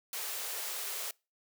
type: high-pass noise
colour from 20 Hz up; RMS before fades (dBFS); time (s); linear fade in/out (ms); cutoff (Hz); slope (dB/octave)
white; -38; 0.13-1.11; 2; 370; 96
effects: noise-tail reverb RT60 0.3 s tail -26 dB re dry